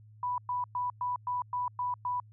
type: tone bursts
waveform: sine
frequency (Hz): 987.8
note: B5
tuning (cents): 0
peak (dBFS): -29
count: 8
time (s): 0.23-2.2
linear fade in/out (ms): 2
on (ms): 150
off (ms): 110
effects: added 107 Hz sine -52 dBFS peak until 2.32 s